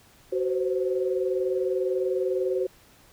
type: tone cluster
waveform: sine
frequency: 374 / 508 / 528 Hz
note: F#4 / B4 / C5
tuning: +19 / +49 / +16 cents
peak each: -25 / -30 / -30 dBFS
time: 0.32-2.67 s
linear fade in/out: 10 ms
effects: pink hiss -56 dBFS RMS until 3.12 s